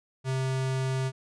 square tone, 131.7 Hz, C3, 12 cents sharp, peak -27 dBFS, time 0.24-1.12 s, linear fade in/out 50 ms, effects resampled to 22050 Hz

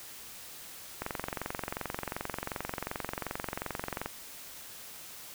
click train, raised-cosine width 0.5 ms, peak -18 dBFS, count 70, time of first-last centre 1.02-4.06 s, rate 22.7 Hz, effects white hiss -47 dBFS RMS until 5.34 s

